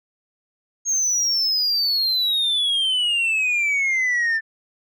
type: exponential sweep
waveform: sine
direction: down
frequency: 6540 to 1766 Hz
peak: -15 dBFS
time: 0.85-4.41 s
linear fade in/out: 50 ms
effects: tanh soft clip ceiling -17 dBFS